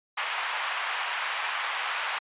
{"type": "band-pass noise", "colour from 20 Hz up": "pink", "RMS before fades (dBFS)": -31, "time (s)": [0.17, 2.19], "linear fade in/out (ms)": 10, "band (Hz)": [870, 3200], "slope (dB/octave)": 24, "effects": ["resampled to 8000 Hz"]}